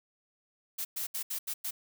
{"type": "noise bursts at uneven times", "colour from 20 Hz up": "blue", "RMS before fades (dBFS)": -35, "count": 6, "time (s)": [[0.78, 0.85], [0.96, 1.07], [1.14, 1.23], [1.3, 1.39], [1.47, 1.54], [1.64, 1.71]], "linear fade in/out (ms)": 10, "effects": []}